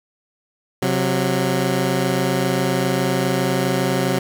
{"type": "tone pair together", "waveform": "15% pulse", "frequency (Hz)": [132.07, 184.4], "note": ["C3", "F#3"], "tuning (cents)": [17, -6], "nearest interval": "tritone", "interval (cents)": 577, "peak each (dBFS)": -14, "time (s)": [0.82, 4.19], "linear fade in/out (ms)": 5, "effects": []}